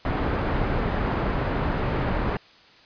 pink low-pass noise, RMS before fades -25 dBFS, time 0.05-2.37 s, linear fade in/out 2 ms, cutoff 1500 Hz, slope 12 dB/octave, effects white hiss -52 dBFS RMS until 2.85 s + resampled to 11025 Hz

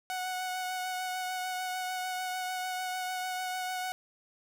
sawtooth tone with vibrato, 738 Hz, F#5, 5 cents flat, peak -29 dBFS, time 0.1-3.92 s, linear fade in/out 0 ms, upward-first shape sine, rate 6.7 Hz, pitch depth 14 cents each way, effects none

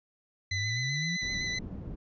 sine exponential sweep, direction up, 92.5 to 180 Hz, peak -32 dBFS, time 0.51-1.17 s, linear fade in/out 10 ms
25% pulse tone with vibrato, 2005 Hz, B6, 26 cents sharp, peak -27 dBFS, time 0.51-1.59 s, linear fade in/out 5 ms, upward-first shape square, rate 7.8 Hz, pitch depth 16 cents each way
white low-pass noise, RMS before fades -40 dBFS, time 1.21-1.96 s, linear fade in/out 20 ms, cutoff 180 Hz, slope 12 dB/octave
effects resampled to 16000 Hz

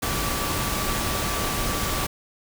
sine tone in noise, 1157 Hz, D6, 26 cents flat, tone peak -33 dBFS, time 0.02-2.07 s, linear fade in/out 10 ms, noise pink, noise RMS -26 dBFS, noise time 0.02-2.07 s, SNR -10 dB, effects none

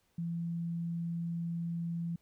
sine tone, 168.9 Hz, E3, 42 cents sharp, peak -33 dBFS, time 0.18-2.16 s, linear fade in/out 5 ms, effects pink hiss -74 dBFS RMS until 2.21 s

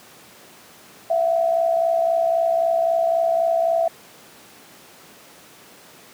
sine tone pair together, 665.2 / 729 Hz, E5 / F#5, +16 / -26 cents, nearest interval major second, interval 158 cents, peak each -17 / -24 dBFS, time 1.1-3.88 s, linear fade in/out 5 ms, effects pink hiss -46 dBFS RMS until 6.13 s + high-pass 200 Hz 12 dB/octave

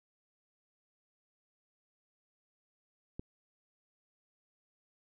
click, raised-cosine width 3 ms, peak -27 dBFS, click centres 3.195 s, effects none

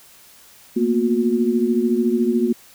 sine tone cluster, 228.3 / 242 / 361.6 Hz, A#3 / B3 / F#4, -36 / -35 / -40 cents, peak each -20 dBFS, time 0.76-2.53 s, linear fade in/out 10 ms, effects white hiss -48 dBFS RMS until 2.74 s

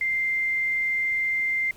sine tone, 2093 Hz, C7, in tune, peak -22 dBFS, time 0.01-1.71 s, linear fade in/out 2 ms, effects pink hiss -52 dBFS RMS until 1.76 s

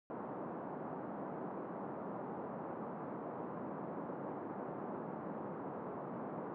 pink band-pass noise, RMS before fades -44 dBFS, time 0.1-6.54 s, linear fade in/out 0 ms, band 170 to 1100 Hz, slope 24 dB/octave, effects none

